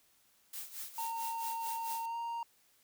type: noise with tremolo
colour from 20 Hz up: blue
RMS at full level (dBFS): -42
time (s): 0.53-2.06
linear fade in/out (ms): 5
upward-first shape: sine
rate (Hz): 4.5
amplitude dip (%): 75
type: tone with pitch glide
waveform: triangle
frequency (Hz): 916 to 930.9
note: A#5 to A#5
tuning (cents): -31 to -3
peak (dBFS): -34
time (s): 0.98-2.43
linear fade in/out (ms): 2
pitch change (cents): +28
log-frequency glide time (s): 2.07-2.16
effects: white hiss -69 dBFS RMS until 2.83 s